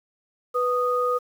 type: tone pair together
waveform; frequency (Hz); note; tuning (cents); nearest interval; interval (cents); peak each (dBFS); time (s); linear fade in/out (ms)
sine; 494 / 1239; B4 / D#6; 0 / -8; octave + major third; 1592; -23; 0.54-1.19; 20
effects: 8-bit